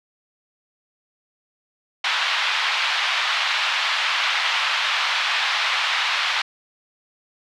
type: band-pass noise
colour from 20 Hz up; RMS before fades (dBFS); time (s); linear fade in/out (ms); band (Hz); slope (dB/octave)
white; -22; 2.04-6.42; 5; 860 to 3700; 24
effects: none